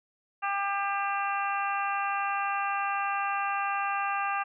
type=harmonic tone with a mistuned harmonic; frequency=398.7 Hz; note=G4; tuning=29 cents sharp; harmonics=2 / 3 / 4 / 5 / 6 / 7; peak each=-31 / -31 / -35 / -43 / -41 / -37 dBFS; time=0.42-4.44 s; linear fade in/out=20 ms; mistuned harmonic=7; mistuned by=-42 cents; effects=none